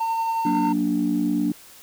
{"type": "tone with tremolo", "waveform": "triangle", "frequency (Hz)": 907, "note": "A#5", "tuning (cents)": -48, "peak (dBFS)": -18, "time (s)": [0, 0.73], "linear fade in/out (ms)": 10, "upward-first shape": "sine", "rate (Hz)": 11, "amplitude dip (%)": 25}
{"type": "chord", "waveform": "sine", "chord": "Gb augmented", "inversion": "none", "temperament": "equal with one note detuned", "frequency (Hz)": [185, 234.7, 293.7], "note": ["Gb3", "Bb3", "D4"], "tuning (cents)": [0, 12, 0], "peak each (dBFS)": [-26, -24, -21], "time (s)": [0.45, 1.52], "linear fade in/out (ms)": 5}
{"effects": ["tanh soft clip ceiling -12 dBFS", "white hiss -47 dBFS RMS until 1.82 s"]}